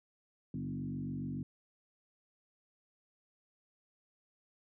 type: tone with frequency modulation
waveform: sine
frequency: 200.2 Hz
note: G3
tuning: 37 cents sharp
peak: -36 dBFS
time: 0.54-1.43 s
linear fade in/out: 2 ms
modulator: 47 Hz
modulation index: 1.8
effects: none